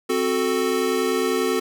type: chord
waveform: square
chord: F# diminished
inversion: second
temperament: equal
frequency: 261.6 / 370 / 440 Hz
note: C4 / F#4 / A4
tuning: 0 / 0 / 0 cents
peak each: -27 / -24 / -24 dBFS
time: 0.09-1.6 s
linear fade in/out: 10 ms
effects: none